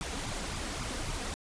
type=noise with flanger; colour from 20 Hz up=pink; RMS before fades=-36 dBFS; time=0.01-1.34 s; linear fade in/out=0 ms; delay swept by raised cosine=0.81 to 4.21 ms; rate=3.7 Hz; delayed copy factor=+0.65; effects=resampled to 22050 Hz